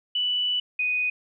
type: tone pair in turn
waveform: sine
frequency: 2968 / 2488 Hz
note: F#7 / D#7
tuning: +5 / -1 cents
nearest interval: minor third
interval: 306 cents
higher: first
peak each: -22 dBFS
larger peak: neither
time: 0.15-0.6 / 0.79-1.1 s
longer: first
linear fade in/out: 5 ms
effects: none